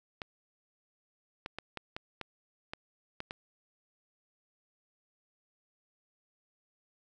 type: clicks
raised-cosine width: 0.3 ms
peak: -22 dBFS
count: 9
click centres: 0.218 / 1.461 / 1.586 / 1.773 / 1.965 / 2.213 / 2.735 / 3.204 / 3.309 s
effects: none